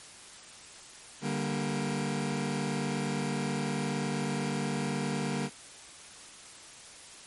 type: chord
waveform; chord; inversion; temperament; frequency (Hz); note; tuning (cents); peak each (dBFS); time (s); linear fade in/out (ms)
sawtooth; G minor; second; just; 147 / 196 / 235.2; D3 / G3 / Bb3; +2 / 0 / +16; -30; 1.21-5.5; 50
effects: white hiss -49 dBFS RMS until 7.26 s + MP3 48 kbps